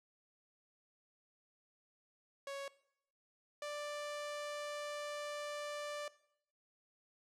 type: tone pair in turn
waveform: sawtooth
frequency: 555 / 588.7 Hz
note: C#5 / D5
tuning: +2 / +4 cents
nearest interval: minor second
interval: 102 cents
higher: second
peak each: -38 / -37 dBFS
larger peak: second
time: 2.47-2.68 / 3.62-6.08 s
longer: second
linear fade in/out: 2 ms
effects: noise-tail reverb RT60 0.7 s tail -19 dB re dry + low-pass 9000 Hz 12 dB/octave